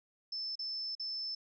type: tone with dropouts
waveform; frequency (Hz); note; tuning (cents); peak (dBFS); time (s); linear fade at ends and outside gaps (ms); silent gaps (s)
sine; 5274; E8; 0; -36; 0.32-1.35; 5; 0.555-0.591 / 0.952-0.996
effects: none